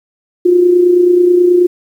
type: tone with amplitude modulation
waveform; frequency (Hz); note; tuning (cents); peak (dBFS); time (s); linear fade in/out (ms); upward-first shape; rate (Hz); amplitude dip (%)
sine; 355.3; F4; +30; -3; 0.45-1.67; 10; sine; 29.3; 50
effects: 7-bit